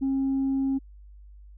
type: tone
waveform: sine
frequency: 270 Hz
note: C#4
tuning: 45 cents flat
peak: -21 dBFS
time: 0.01-0.79 s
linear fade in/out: 20 ms
effects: tanh soft clip ceiling -20 dBFS + added 50 Hz sine -45 dBFS peak until 1.57 s